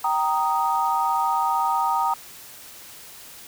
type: chord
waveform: sine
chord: Eb major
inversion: first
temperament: just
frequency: 777.8 / 933.4 / 1244.5 Hz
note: G5 / Bb5 / Eb6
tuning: -14 / +2 / 0 cents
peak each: -25 / -22 / -25 dBFS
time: 0.04-2.14 s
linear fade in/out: 5 ms
effects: white hiss -43 dBFS RMS until 3.47 s